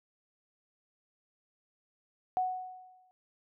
sine tone with exponential decay, 740 Hz, F#5, in tune, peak -25 dBFS, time 2.37-3.11 s, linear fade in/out 0 ms, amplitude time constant 160 ms, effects none

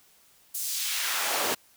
pink noise with high-pass filter sweep, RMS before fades -29 dBFS, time 0.54-1.55 s, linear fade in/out 10 ms, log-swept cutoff 9100 to 330 Hz, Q 0.97, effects white hiss -60 dBFS RMS until 1.76 s

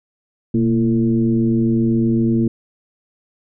sine tone with frequency modulation, 229.6 Hz, A#3, 26 cents flat, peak -13 dBFS, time 0.54-2.48 s, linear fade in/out 5 ms, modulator 108 Hz, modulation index 1, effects none

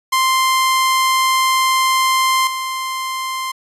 sawtooth tone with level steps, 1046.5 Hz, C6, in tune, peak -9 / -17 dBFS, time 0.12-3.52 s, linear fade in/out 10 ms, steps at 2.47 s, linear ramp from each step 2 ms, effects resampled to 32000 Hz

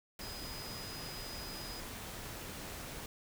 sine tone in noise, 4978 Hz, D#8, in tune, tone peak -47 dBFS, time 0.21-1.8 s, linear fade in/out 2 ms, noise pink, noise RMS -45 dBFS, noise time 0.19-3.06 s, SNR -5 dB, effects none

